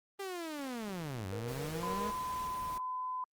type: linear two-way sweep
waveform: sawtooth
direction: down then up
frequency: 401.5 to 91.7 to 216 Hz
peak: -34 dBFS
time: 0.19-2.11 s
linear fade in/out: 10 ms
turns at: 1.27 s
type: tone with tremolo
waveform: triangle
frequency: 472.9 Hz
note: A#4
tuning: 25 cents sharp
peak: -38 dBFS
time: 1.32-2.12 s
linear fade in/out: 5 ms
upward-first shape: square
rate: 7.3 Hz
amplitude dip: 55%
type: noise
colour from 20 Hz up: pink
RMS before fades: -47 dBFS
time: 1.48-2.78 s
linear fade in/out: 2 ms
type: tone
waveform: sine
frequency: 1013 Hz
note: B5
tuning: 44 cents sharp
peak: -35 dBFS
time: 1.83-3.24 s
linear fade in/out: 2 ms
effects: Opus 24 kbps